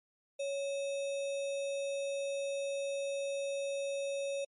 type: tone with sample-and-hold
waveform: sine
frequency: 557 Hz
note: C#5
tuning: 8 cents sharp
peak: -33 dBFS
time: 0.39-4.45 s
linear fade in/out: 10 ms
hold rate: 3150 Hz
effects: MP3 48 kbps